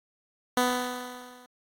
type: tone with level ramp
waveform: 10% pulse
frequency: 248.7 Hz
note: B3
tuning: 12 cents sharp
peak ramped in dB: -12 to -42 dBFS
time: 0.57-1.46 s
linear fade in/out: 2 ms
effects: AAC 64 kbps